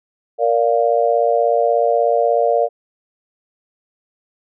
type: chord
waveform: sine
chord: Bb major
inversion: none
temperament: just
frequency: 466.2 / 582.7 / 699.2 Hz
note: Bb4 / D5 / F5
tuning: 0 / -14 / +2 cents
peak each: -17 dBFS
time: 0.38-2.69 s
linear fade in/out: 50 ms
effects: none